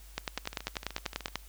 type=two click trains; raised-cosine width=0.2 ms; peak=-14 / -23 dBFS; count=13 / 14; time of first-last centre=0.18-1.356 / 0.38-1.357 s; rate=10.2 / 13.3 Hz; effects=added 50 Hz sine -49 dBFS peak until 1.48 s + white hiss -57 dBFS RMS until 1.48 s